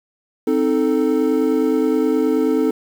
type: chord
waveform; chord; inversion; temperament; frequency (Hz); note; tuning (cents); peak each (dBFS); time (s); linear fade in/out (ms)
triangle; A diminished; first; equal; 261.6 / 311.1 / 440; C4 / Eb4 / A4; 0 / 0 / 0; -17; 0.47-2.71; 5
effects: 7-bit